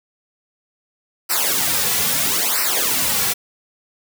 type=noise with flanger; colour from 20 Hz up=white; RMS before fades=-19 dBFS; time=1.29-3.34 s; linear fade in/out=20 ms; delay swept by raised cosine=0.29 to 3.29 ms; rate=0.76 Hz; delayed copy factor=-0.95; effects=none